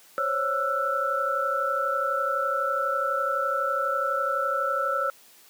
sine tone cluster, 528 / 560 / 1332 / 1463 Hz, C5 / C#5 / E6 / F#6, +16 / +18 / +18 / -20 cents, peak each -32 / -30 / -25 / -34 dBFS, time 0.18-5.1 s, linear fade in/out 0 ms, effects white hiss -54 dBFS RMS until 5.49 s + high-pass 200 Hz 12 dB/octave

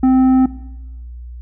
triangle tone with tanh clipping, 259.8 Hz, C4, 12 cents flat, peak -10 dBFS, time 0.03-0.46 s, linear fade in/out 5 ms, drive 12 dB, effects noise-tail reverb RT60 1.0 s tail -18 dB re dry + added 60 Hz sine -29 dBFS peak until 1.41 s

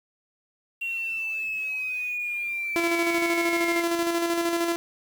sine linear sweep, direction down, 2745 to 2100 Hz, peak -27 dBFS, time 0.81-3.82 s, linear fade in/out 10 ms
sawtooth tone with tremolo, 339.2 Hz, E4, 50 cents sharp, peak -18 dBFS, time 2.76-4.76 s, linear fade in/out 0 ms, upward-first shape square, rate 13 Hz, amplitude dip 35%
effects 8-bit

